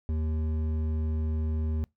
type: tone with hard clipping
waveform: sine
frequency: 78.4 Hz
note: D#2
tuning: 14 cents sharp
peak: -28 dBFS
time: 0.09-1.84 s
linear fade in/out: 0 ms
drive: 9 dB
effects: noise-tail reverb RT60 0.2 s tail -26 dB re dry